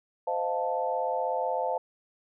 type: chord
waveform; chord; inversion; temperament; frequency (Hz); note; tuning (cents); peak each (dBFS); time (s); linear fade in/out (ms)
sine; F dominant seventh; second; equal with one note detuned; 516.3 / 622.3 / 698.5 / 880; C5 / Eb5 / F5 / A5; -23 / 0 / 0 / 0; -31 / -34 / -32 / -31; 0.27-1.78; 5
effects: none